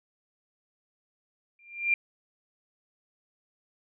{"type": "tone with exponential growth", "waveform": "sine", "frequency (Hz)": 2384, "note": "D7", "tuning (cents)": 25, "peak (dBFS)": -18, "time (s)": [1.59, 1.94], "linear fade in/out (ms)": 2, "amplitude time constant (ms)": 74, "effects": []}